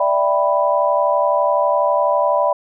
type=chord; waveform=sine; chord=E minor seventh; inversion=third; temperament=equal; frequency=587.3 / 659.3 / 784 / 987.8 Hz; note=D5 / E5 / G5 / B5; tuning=0 / 0 / 0 / 0 cents; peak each=-17 / -20 / -23 / -18 dBFS; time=0-2.53 s; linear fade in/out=5 ms; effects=none